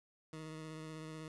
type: tone with vibrato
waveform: 20% pulse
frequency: 157.3 Hz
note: D#3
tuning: 19 cents sharp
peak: -40 dBFS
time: 0.33-1.28 s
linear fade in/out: 2 ms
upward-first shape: sine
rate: 16 Hz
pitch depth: 17 cents each way
effects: resampled to 24000 Hz + 11-bit